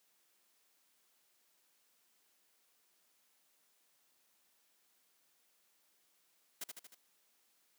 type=noise with echo; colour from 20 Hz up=white; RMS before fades=-42 dBFS; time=6.61-6.64 s; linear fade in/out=5 ms; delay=77 ms; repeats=4; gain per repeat=-4 dB; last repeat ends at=6.948 s; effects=white hiss -74 dBFS RMS until 7.78 s + high-pass 200 Hz 12 dB/octave